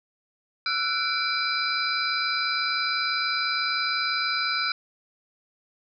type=tone cluster; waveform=sine; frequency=1337 / 1483 / 2335 / 4038 / 4894 Hz; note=E6 / F#6 / D7 / B7 / D#8; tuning=+24 / +4 / -11 / +38 / -29 cents; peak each=-30 dBFS; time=0.66-4.72 s; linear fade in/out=2 ms; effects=none